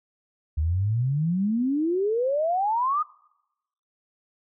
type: exponential sweep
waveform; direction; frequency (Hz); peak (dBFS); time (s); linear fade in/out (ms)
sine; up; 73.42 to 1262; -21; 0.57-3.03; 10
effects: noise-tail reverb RT60 0.9 s tail -24 dB re dry